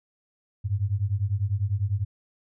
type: beating tone pair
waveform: sine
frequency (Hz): 95.4 / 105.4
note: G2 / G#2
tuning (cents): -47 / +26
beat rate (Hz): 10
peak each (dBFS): -26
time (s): 0.64-2.05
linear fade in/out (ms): 20
effects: none